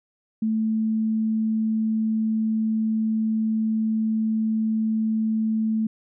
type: tone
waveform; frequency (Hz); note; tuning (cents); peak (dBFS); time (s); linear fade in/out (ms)
sine; 220; A3; 0; -20; 0.42-5.87; 5
effects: none